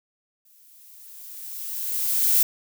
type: noise with exponential growth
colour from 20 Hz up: violet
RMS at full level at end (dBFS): -17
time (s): 0.45-2.43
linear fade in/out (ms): 5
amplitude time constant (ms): 430
effects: none